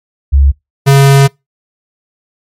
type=tone pair in turn; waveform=sine / square; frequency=69.3 / 138.08 Hz; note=C#2 / C#3; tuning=0 / -6 cents; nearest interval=octave; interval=1194 cents; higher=second; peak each=-3 / -3 dBFS; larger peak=neither; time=0.32-0.52 / 0.86-1.28 s; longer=second; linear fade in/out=20 ms; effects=noise-tail reverb RT60 0.2 s tail -25 dB re dry + MP3 64 kbps